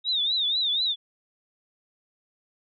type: tone with vibrato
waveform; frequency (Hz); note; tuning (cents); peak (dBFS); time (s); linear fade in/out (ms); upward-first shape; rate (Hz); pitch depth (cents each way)
sine; 3712; A#7; -8; -22; 0.04-0.96; 50; triangle; 4.1; 160
effects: none